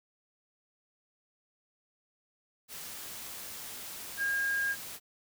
sine tone in noise, 1620 Hz, G#6, 43 cents flat, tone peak -28 dBFS, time 4.17-4.76 s, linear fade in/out 50 ms, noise white, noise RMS -43 dBFS, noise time 2.68-5 s, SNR +12 dB, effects none

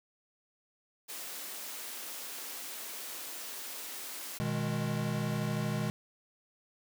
white high-pass noise, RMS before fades -42 dBFS, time 1.08-4.39 s, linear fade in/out 20 ms, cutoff 230 Hz, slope 24 dB/octave
square chord, G# minor, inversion first, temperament equal with one note detuned, 122.26 / 155.56 / 207.7 Hz, B2 / D#3 / G#3, -17 / 0 / 0 cents, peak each -36 / -36 / -36 dBFS, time 4.4-5.9 s, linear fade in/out 0 ms
effects none

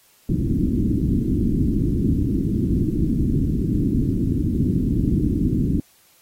white low-pass noise, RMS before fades -20 dBFS, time 0.29-5.8 s, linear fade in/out 2 ms, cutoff 320 Hz, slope 48 dB/octave, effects white hiss -56 dBFS RMS until 6.21 s + AAC 48 kbps

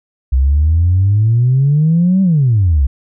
sine exponential two-way sweep, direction up then down, 63.3 to 195.2 to 63.3 Hz, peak -7 dBFS, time 0.32-2.87 s, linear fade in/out 10 ms, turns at 2.22 s, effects tanh soft clip ceiling -4 dBFS

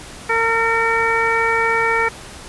harmonic tone, 456 Hz, A#4, 38 cents flat, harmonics 1 / 2 / 3 / 4 / 5, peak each -21 / -21 / -21 / -21 / -21 dBFS, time 0.29-2.09 s, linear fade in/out 10 ms, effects pink hiss -36 dBFS RMS until 2.48 s + resampled to 24000 Hz

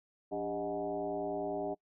sine tone with frequency modulation, 510 Hz, C5, 44 cents flat, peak -33 dBFS, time 0.31-1.75 s, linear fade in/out 20 ms, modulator 110 Hz, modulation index 2.3, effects noise-tail reverb RT60 0.1 s tail -25 dB re dry

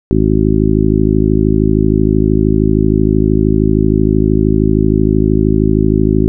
harmonic tone, 53 Hz, G#1, 36 cents sharp, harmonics 1 / 2 / 3 / 4 / 5 / 6 / 7, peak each -16 / -16 / -16 / -16 / -16 / -16 / -16 dBFS, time 0.11-6.28 s, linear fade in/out 0 ms, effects none

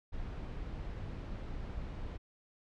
brown noise, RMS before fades -41 dBFS, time 0.12-2.18 s, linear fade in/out 20 ms, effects low-pass 4000 Hz 12 dB/octave

